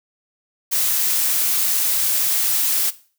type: noise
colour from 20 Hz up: blue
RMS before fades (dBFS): -19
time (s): 0.71-2.91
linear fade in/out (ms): 20
effects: noise-tail reverb RT60 0.4 s tail -17 dB re dry